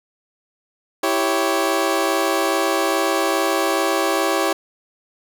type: chord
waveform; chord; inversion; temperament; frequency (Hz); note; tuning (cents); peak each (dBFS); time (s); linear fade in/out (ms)
20% pulse; C# diminished; first; equal; 329.6 / 392 / 554.4; E4 / G4 / C#5; 0 / 0 / 0; -17; 1.03-4.53; 5
effects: none